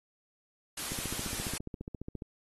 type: noise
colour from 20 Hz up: white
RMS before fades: -37 dBFS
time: 0.77-1.58 s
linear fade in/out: 5 ms
type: click train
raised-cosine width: 3 ms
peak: -26 dBFS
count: 20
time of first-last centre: 0.92-2.221 s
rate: 14.6 Hz
effects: AAC 32 kbps